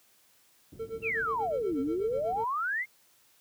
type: low-pass noise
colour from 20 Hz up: pink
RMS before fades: -48 dBFS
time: 0.72-2.44 s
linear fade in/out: 5 ms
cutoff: 420 Hz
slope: 24 dB/octave
type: tone with tremolo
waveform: triangle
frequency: 450.1 Hz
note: A4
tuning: 39 cents sharp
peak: -30 dBFS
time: 0.79-2.45 s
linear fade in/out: 10 ms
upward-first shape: sine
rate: 8.2 Hz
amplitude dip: 95%
type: exponential two-way sweep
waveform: sine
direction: down then up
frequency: 2794 to 260.3 to 2182 Hz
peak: -28 dBFS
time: 1.02-2.86 s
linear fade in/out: 50 ms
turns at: 1.8 s
effects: white hiss -64 dBFS RMS until 3.4 s + high-pass 60 Hz 12 dB/octave